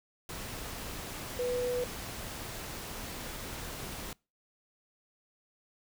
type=tone in noise; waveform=sine; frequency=493.9 Hz; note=B4; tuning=in tune; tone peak=-29 dBFS; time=1.39-1.84 s; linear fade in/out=2 ms; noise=pink; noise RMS=-41 dBFS; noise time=0.29-4.13 s; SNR=+9 dB; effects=noise-tail reverb RT60 0.3 s tail -26 dB re dry